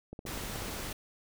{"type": "click train", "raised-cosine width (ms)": 2, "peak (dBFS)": -29, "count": 10, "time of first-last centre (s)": [0.13, 0.682], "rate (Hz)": 16.3}
{"type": "noise", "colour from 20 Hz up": "pink", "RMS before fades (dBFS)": -39, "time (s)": [0.26, 0.93], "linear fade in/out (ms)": 5}
{"effects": []}